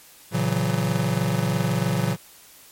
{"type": "chord", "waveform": "square", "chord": "F# dominant seventh", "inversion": "first", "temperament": "just", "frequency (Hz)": [115.62, 138.75, 166.5, 185], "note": ["A#2", "C#3", "E3", "F#3"], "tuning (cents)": [-14, 2, 18, 0], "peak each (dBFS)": -27, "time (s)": [0.31, 2.17], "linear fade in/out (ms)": 50, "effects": ["white hiss -49 dBFS RMS until 2.71 s", "MP3 64 kbps"]}